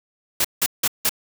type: noise bursts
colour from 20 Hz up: white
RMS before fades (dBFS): -19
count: 4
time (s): 0.4-1.094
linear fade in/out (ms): 5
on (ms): 46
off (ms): 170
effects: none